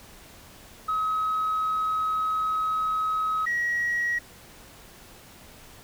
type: tone pair in turn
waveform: sine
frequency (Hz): 1275 / 1906.3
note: D#6 / A#6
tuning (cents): +42 / +38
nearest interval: perfect fifth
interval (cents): 696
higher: second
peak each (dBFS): -22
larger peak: neither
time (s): 0.88-3.46 / 3.46-4.19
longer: first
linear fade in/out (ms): 10
effects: tanh soft clip ceiling -20 dBFS + pink hiss -49 dBFS RMS until 5.83 s